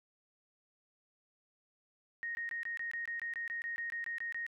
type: tone bursts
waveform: sine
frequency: 1864.7 Hz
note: A#6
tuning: in tune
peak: -36 dBFS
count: 16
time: 2.23-4.465 s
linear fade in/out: 0 ms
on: 120 ms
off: 21 ms
effects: none